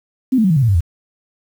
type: tone with pitch steps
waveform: sine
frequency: 259.8 / 221 / 188 / 159.93 / 136.04 / 115.73 / 98.45 / 83.74 Hz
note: C4 / A3 / F#3 / D#3 / C#3 / A#2 / G2 / E2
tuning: -12 / +8 / +28 / +48 / -32 / -12 / +8 / +28 cents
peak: -10 dBFS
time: 0.32-0.808 s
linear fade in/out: 10 ms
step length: 61 ms
effects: 7-bit